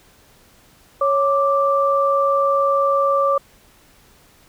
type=tone pair together; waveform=sine; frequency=554 / 1173.9 Hz; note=C#5 / D6; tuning=-1 / -1 cents; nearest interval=octave + minor second; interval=1300 cents; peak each=-17 dBFS; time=1.01-3.38 s; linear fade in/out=5 ms; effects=pink hiss -52 dBFS RMS until 4.48 s